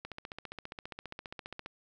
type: click train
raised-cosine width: 0.3 ms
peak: -25 dBFS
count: 25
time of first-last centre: 0.05-1.661 s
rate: 14.9 Hz
effects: none